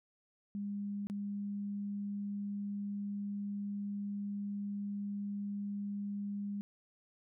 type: tone with dropouts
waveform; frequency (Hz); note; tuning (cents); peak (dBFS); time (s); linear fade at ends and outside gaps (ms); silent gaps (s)
sine; 202.6; G#3; -43; -36; 0.55-6.61; 0; 1.07-1.099
effects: none